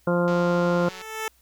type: harmonic tone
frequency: 174.6 Hz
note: F3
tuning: in tune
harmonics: 1 / 2 / 3 / 4 / 5 / 6 / 7 / 8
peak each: -23 / -27 / -23 / -35 / -35 / -32 / -39 / -31 dBFS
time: 0.07-0.89 s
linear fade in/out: 5 ms
type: click train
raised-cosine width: 0.2 ms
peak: -23 dBFS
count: 138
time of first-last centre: 0.28-1.017 s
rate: 186 Hz
type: tone with exponential growth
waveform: 10% pulse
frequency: 439.5 Hz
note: A4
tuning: 2 cents flat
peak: -17 dBFS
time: 0.49-1.28 s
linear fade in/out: 1 ms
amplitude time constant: 170 ms
effects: added 61 Hz sine -62 dBFS peak until 1.41 s + white hiss -62 dBFS RMS until 1.41 s

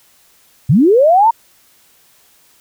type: linear sweep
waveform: sine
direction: up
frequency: 110 to 945 Hz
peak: -6 dBFS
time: 0.69-1.31 s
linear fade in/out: 10 ms
effects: white hiss -51 dBFS RMS until 2.6 s

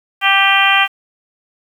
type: harmonic tone with a mistuned harmonic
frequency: 392 Hz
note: G4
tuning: in tune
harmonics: 2 / 3 / 4 / 5 / 6 / 7 / 8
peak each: -17 / -17 / -17 / -17 / -17 / -17 / -17 dBFS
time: 0.21-0.88 s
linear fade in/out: 50 ms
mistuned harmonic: 6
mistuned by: +35 cents
effects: 7-bit

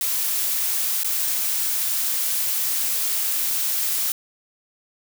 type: noise with dropouts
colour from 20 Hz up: blue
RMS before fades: -23 dBFS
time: 0.01-4.12 s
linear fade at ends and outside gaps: 1 ms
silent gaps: 1.034-1.045 s
effects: none

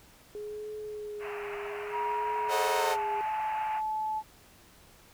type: tone with vibrato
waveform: sine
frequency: 417.5 Hz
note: G#4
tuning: 9 cents sharp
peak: -36 dBFS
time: 0.35-3.21 s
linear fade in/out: 0 ms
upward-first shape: triangle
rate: 0.62 Hz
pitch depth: 39 cents each way
type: band-pass noise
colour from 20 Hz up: pink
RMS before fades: -42 dBFS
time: 1.19-3.82 s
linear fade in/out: 50 ms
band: 620 to 2800 Hz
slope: 96 dB/octave
type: tone with pitch glide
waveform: sine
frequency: 955 to 865.7 Hz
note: A#5 to A5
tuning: +42 to -28 cents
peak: -29 dBFS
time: 1.91-4.23 s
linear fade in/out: 50 ms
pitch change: -170 cents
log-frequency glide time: 2.73-3 s
type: chord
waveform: sawtooth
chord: A diminished seventh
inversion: none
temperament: equal with one note detuned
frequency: 440 / 534.6 / 622.3 / 740 Hz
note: A4 / C5 / Eb5 / Gb5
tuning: 0 / +37 / 0 / 0 cents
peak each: -30 dBFS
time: 2.48-2.97 s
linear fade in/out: 50 ms
effects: pink hiss -57 dBFS RMS until 5.13 s

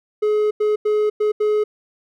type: tone bursts at uneven times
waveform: triangle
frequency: 423.4 Hz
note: G#4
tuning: 33 cents sharp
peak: -13 dBFS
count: 5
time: 0.22-0.51 / 0.6-0.76 / 0.85-1.1 / 1.2-1.32 / 1.4-1.64 s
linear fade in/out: 10 ms
effects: none

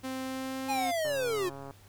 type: tone with pitch glide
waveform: sawtooth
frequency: 261.6 to 264.8 Hz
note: C4 to C4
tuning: 0 to +21 cents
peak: -30 dBFS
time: 0.03-0.92 s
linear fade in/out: 20 ms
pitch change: +21 cents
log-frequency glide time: 0.21-0.72 s
type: linear sweep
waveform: square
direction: down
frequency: 838 to 341.9 Hz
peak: -29 dBFS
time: 0.68-1.5 s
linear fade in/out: 20 ms
type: click train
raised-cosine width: 1 ms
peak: -30 dBFS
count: 92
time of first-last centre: 1.05-1.709 s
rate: 138 Hz
effects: added 99 Hz sine -56 dBFS peak until 1.88 s + pink hiss -59 dBFS RMS until 1.88 s

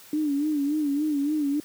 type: tone with vibrato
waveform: sine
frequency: 293.7 Hz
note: D4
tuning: in tune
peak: -22 dBFS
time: 0.13-1.6 s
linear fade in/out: 2 ms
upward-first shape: sine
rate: 3.5 Hz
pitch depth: 90 cents each way
effects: white hiss -49 dBFS RMS until 1.64 s + high-pass 100 Hz 12 dB/octave

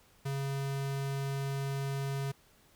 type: tone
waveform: square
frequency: 137.7 Hz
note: C#3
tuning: 11 cents flat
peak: -33 dBFS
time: 0.25-2.32 s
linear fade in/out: 10 ms
effects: pink hiss -64 dBFS RMS until 2.75 s

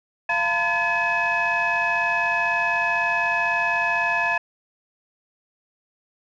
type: tone cluster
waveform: sine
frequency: 690 / 908 / 1004 / 1712 / 2552 Hz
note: F5 / A#5 / B5 / A6 / D#7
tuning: -21 / -46 / +28 / -48 / +43 cents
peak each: -26 / -27 / -28 / -22 / -24 dBFS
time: 0.29-4.38 s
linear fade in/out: 5 ms
effects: tanh soft clip ceiling -13 dBFS

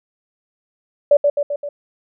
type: tone with echo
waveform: sine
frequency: 578 Hz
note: D5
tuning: 28 cents flat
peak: -7 dBFS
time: 1.11-1.17 s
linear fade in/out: 5 ms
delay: 130 ms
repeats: 4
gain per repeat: -4 dB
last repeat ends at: 1.69 s
effects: none

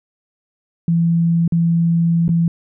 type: tone with dropouts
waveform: sine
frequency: 167.9 Hz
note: E3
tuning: 32 cents sharp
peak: -12 dBFS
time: 0.88-2.48 s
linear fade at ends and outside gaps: 2 ms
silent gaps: 1.478-1.522 / 2.281-2.291 s
effects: none

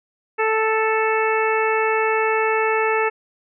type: harmonic tone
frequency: 440 Hz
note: A4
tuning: in tune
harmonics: 1 / 2 / 3 / 4 / 5 / 6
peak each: -20 / -23 / -25 / -26 / -27 / -28 dBFS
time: 0.38-3.1 s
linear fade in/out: 20 ms
effects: none

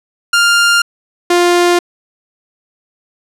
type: tone pair in turn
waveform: sawtooth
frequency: 1400 / 350.8 Hz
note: F6 / F4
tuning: +4 / +8 cents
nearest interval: 2 octaves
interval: 2396 cents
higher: first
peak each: -4 dBFS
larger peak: neither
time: 0.33-0.82 / 1.3-1.79 s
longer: neither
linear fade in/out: 5 ms
effects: low-pass 10000 Hz 12 dB/octave

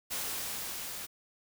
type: noise with level ramp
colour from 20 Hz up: white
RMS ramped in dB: -35 to -41 dBFS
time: 0.1-1.07 s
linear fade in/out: 20 ms
effects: none

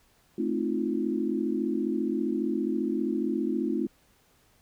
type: chord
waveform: sine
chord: F dominant seventh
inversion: first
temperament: just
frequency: 218.3 / 261.9 / 314.3 / 349.2 Hz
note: A3 / C4 / Eb4 / F4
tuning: -13 / +2 / +18 / 0 cents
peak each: -31 dBFS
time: 0.38-3.87 s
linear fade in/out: 5 ms
effects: pink hiss -64 dBFS RMS until 4.61 s

